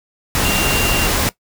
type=tone in noise; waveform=sine; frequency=2774 Hz; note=F7; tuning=12 cents flat; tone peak=-19 dBFS; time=0.45-1.07 s; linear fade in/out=0 ms; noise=pink; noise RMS=-17 dBFS; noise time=0.35-1.29 s; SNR=-5 dB; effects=noise-tail reverb RT60 0.1 s tail -18 dB re dry